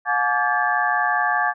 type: tone cluster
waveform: sine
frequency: 718 / 850 / 1156 / 1606 / 1731 Hz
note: F5 / G#5 / D6 / G6 / A6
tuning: +48 / +40 / -28 / +41 / -29 cents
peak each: -24 dBFS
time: 0.05-1.54 s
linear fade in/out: 50 ms
effects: none